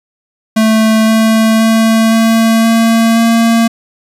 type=tone with pitch steps; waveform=square; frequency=220 / 221.8 / 223.6 / 225.4 / 227.2 / 229.1 Hz; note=A3 / A3 / A3 / A3 / A#3 / A#3; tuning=0 / +14 / +28 / +42 / -44 / -30 cents; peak=-7 dBFS; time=0.56-3.68 s; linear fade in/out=10 ms; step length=520 ms; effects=resampled to 32000 Hz